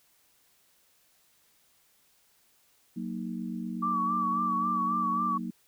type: chord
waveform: sine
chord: D# minor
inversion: first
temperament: equal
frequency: 185 / 233.1 / 311.1 Hz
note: F#3 / A#3 / D#4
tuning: 0 / 0 / 0 cents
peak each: -36 / -35 / -41 dBFS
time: 2.96-5.51 s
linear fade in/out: 10 ms
type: tone with vibrato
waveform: sine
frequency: 1150 Hz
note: D6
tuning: 37 cents flat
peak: -26 dBFS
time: 3.82-5.38 s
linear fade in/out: 10 ms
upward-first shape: sine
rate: 3.7 Hz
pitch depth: 52 cents each way
effects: white hiss -66 dBFS RMS until 5.67 s